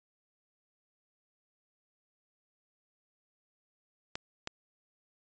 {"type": "clicks", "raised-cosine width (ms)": 0.2, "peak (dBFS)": -18, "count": 2, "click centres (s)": [4.155, 4.474], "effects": ["resampled to 16000 Hz"]}